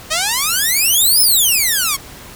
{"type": "exponential two-way sweep", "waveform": "5% pulse", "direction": "up then down", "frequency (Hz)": [604, 5310, 1063], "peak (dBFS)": -3, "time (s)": [0.1, 1.97], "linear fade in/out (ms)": 20, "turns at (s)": 1.21, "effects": ["pink hiss -36 dBFS RMS until 2.35 s"]}